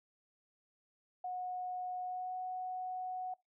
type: tone with pitch glide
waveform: sine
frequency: 730 to 738.5 Hz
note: F#5 to F#5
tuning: -24 to -3 cents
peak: -37 dBFS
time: 1.24-3.34 s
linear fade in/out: 5 ms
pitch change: +21 cents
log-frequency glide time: 2.03-2.35 s
effects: noise-tail reverb RT60 0.2 s tail -23 dB re dry